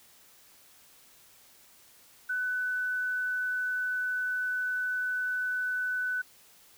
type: tone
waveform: sine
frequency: 1498 Hz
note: F#6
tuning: 21 cents sharp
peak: -28 dBFS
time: 2.29-6.22 s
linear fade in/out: 10 ms
effects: white hiss -58 dBFS RMS until 6.77 s